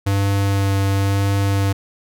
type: tone with vibrato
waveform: square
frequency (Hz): 98.7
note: G2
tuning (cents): +12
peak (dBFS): -16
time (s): 0.06-1.73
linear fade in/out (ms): 10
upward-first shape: sine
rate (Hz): 0.98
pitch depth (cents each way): 11
effects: none